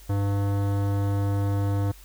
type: tone with hard clipping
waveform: sine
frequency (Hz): 100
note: G2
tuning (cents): +35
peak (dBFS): -24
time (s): 0.09-1.92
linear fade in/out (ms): 10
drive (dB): 18
effects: added 48 Hz sine -46 dBFS peak until 2.04 s + white hiss -52 dBFS RMS until 2.04 s